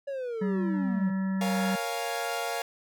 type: linear sweep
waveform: triangle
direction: down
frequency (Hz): 567 to 167.9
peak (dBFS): -29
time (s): 0.07-1.11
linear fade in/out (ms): 10
type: harmonic tone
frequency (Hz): 191.2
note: G3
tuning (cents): -43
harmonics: 1 / 3 / 5 / 7 / 9 / 10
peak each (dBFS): -26 / -46 / -45 / -48 / -45 / -53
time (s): 0.41-1.76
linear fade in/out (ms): 10
type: chord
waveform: sawtooth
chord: Bb minor seventh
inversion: none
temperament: equal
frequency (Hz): 466.2 / 554.4 / 698.5 / 830.6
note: Bb4 / Db5 / F5 / Ab5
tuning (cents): 0 / 0 / 0 / 0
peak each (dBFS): -32 / -33 / -29 / -33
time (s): 1.41-2.62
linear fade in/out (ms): 2
effects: none